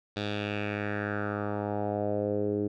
10% pulse tone with low-pass filter sweep, 103.4 Hz, G#2, 7 cents flat, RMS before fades -31 dBFS, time 0.16-2.68 s, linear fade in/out 10 ms, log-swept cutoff 3900 to 360 Hz, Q 3.1, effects none

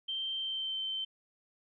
sine tone with pitch glide, 3136 to 3100 Hz, G7 to G7, 0 to -20 cents, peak -33 dBFS, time 0.08-1.05 s, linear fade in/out 10 ms, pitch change -20 cents, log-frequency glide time 0.36-0.78 s, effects none

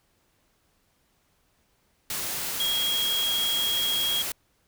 sine tone in noise, 3279 Hz, G#7, 23 cents flat, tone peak -24 dBFS, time 2.6-4.22 s, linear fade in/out 2 ms, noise white, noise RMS -31 dBFS, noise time 2.1-4.32 s, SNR +4 dB, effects pink hiss -68 dBFS RMS until 4.67 s

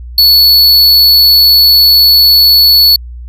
square tone, 4422 Hz, C#8, 5 cents flat, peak -3 dBFS, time 0.18-2.96 s, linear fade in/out 2 ms, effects added 60 Hz sine -23 dBFS peak until 3.28 s

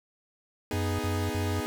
sawtooth chord, G# minor, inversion first, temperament equal, 246.9 / 311.1 / 415.3 Hz, B3 / D#4 / G#4, 0 / 0 / 0 cents, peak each -31 dBFS, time 0.71-1.66 s, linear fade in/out 0 ms
sine tone bursts, 92.7 Hz, F#2, 4 cents sharp, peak -28 dBFS, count 3, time 0.73-1.604 s, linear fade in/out 5 ms, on 260 ms, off 47 ms
effects none

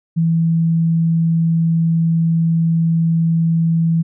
sine tone, 164.81 Hz, E3, in tune, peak -12 dBFS, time 0.16-4.03 s, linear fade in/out 20 ms, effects none

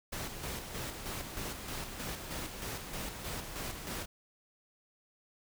pink noise with tremolo, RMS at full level -39 dBFS, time 0.12-4.06 s, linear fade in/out 10 ms, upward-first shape square, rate 3.2 Hz, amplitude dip 45%, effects none

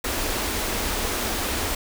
pink band-stop noise, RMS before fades -26 dBFS, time 0.04-1.75 s, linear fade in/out 5 ms, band 100 to 200 Hz, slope 48 dB/octave, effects none

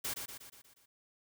white noise with echo, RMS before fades -37 dBFS, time 0.04-0.14 s, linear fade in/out 10 ms, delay 120 ms, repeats 6, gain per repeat -5 dB, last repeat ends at 0.86 s, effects none

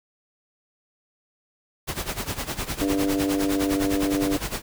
pink noise with tremolo, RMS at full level -27 dBFS, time 1.87-4.62 s, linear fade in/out 20 ms, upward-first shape sine, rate 9.8 Hz, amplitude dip 80%
harmonic tone, 97.8 Hz, G2, 4 cents flat, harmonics 3 / 4 / 5 / 6 / 7, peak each -22 / -32 / -31 / -37 / -37 dBFS, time 2.81-4.37 s, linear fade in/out 5 ms
effects none

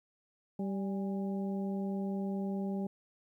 harmonic tone with a mistuned harmonic, 195.2 Hz, G3, 7 cents flat, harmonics 1 / 2 / 3 / 4, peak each -33 / -41 / -46 / -48 dBFS, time 0.59-2.87 s, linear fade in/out 5 ms, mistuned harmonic 4, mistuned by +68 cents, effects 12-bit

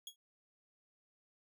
sawtooth tone with exponential decay, 3322 Hz, G#7, in tune, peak -38 dBFS, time 0.07-0.16 s, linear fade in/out 2 ms, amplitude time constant 19 ms, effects none

